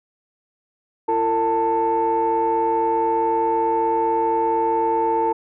sine tone cluster, 339.6 / 455 / 888 Hz, F4 / A#4 / A5, -48 / -42 / +16 cents, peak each -24 / -21 / -18 dBFS, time 1.08-5.33 s, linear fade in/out 10 ms, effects tanh soft clip ceiling -11 dBFS

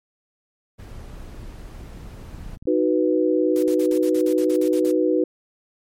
brown noise, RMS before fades -37 dBFS, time 0.78-2.57 s, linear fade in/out 20 ms
clicks, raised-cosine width 5 ms, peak -29 dBFS, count 9, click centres 2.347 / 2.384 / 2.432 / 2.464 / 2.495 / 2.533 / 2.571 / 2.625 / 2.656 s
sine chord, B major, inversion first, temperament equal, 311.1 / 370 / 493.9 Hz, D#4 / F#4 / B4, 0 / 0 / 0 cents, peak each -20 / -21 / -21 dBFS, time 2.67-5.24 s, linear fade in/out 5 ms
white noise bursts, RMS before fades -39 dBFS, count 12, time 3.56-4.913 s, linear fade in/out 0 ms, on 66 ms, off 51 ms
effects MP3 64 kbps

